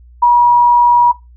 sine tone, 962 Hz, B5, 46 cents flat, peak -5 dBFS, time 0.22-1.12 s, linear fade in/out 10 ms, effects noise-tail reverb RT60 0.2 s tail -17 dB re dry + added 60 Hz sine -38 dBFS peak until 1.36 s

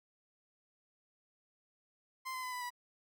30% pulse tone with pitch steps, 1041 / 1024.9 / 1009 / 993.4 / 978 Hz, C6 / C6 / B5 / B5 / B5, -9 / -36 / +37 / +10 / -17 cents, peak -36 dBFS, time 2.25-2.705 s, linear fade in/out 20 ms, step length 91 ms, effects none

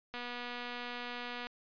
click train, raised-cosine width 0.3 ms, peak -26 dBFS, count 324, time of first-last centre 0.14-1.469 s, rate 243 Hz, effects resampled to 11025 Hz

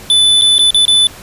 square tone with dropouts, 3498 Hz, A7, 11 cents flat, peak -7 dBFS, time 0.1-1.07 s, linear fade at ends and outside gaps 1 ms, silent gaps 0.413-0.419 / 0.582-0.592 / 0.706-0.745 / 0.853-0.88 s, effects pink hiss -34 dBFS RMS until 1.22 s + resampled to 32000 Hz

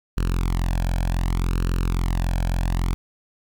sawtooth tone with flanger, 43.65 Hz, F1, in tune, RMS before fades -22 dBFS, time 0.17-2.94 s, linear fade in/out 0 ms, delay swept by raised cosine 0.7 to 1.25 ms, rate 0.66 Hz, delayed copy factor +0.85, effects none

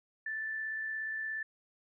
sine tone with amplitude modulation, 1760 Hz, A6, in tune, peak -33 dBFS, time 0.26-1.43 s, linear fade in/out 5 ms, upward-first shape sine, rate 57 Hz, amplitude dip 30%, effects none

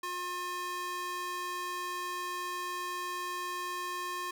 square tone with high-pass filter, 357.2 Hz, F4, 39 cents sharp, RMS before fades -37 dBFS, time 0.03-4.31 s, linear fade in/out 5 ms, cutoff 850 Hz, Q 1.6, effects none

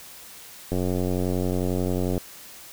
click train, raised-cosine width 2 ms, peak -13 dBFS, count 134, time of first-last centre 0.72-2.178 s, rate 91.2 Hz, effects white hiss -44 dBFS RMS until 2.72 s

